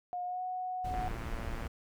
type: tone with pitch glide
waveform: sine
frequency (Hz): 717 to 736.3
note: F5 to F#5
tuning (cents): +45 to -9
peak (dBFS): -34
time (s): 0.13-1.08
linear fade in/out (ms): 0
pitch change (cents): +46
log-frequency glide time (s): 0.24-0.42
type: noise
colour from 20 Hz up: brown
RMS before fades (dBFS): -38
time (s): 0.84-1.68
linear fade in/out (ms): 10
type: click train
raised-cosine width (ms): 0.5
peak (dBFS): -30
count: 84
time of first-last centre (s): 0.94-1.668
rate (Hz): 114
effects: none